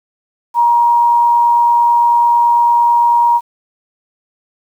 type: tone with amplitude modulation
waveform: sine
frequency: 947 Hz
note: A#5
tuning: 27 cents sharp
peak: -6 dBFS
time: 0.54-3.41 s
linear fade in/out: 50 ms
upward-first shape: sine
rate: 109 Hz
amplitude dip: 30%
effects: 7-bit